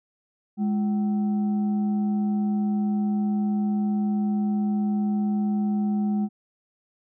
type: tone with frequency modulation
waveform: sine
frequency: 207.7 Hz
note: G#3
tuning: in tune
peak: -21 dBFS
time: 0.57-6.29 s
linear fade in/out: 50 ms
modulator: 554 Hz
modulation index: 0.28
effects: none